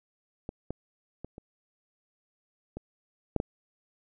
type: clicks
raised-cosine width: 2 ms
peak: -22 / -20 / -25 / -30 / -24 / -12 / -15 dBFS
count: 7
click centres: 0.491 / 0.706 / 1.246 / 1.381 / 2.77 / 3.363 / 3.401 s
effects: none